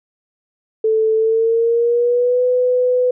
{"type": "tone with pitch glide", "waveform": "sine", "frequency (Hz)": [440, 499.6], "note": ["A4", "B4"], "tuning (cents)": [0, 20], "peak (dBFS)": -12, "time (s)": [0.84, 3.11], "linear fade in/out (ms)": 5, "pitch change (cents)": 220, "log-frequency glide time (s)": [1.15, 2.43], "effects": []}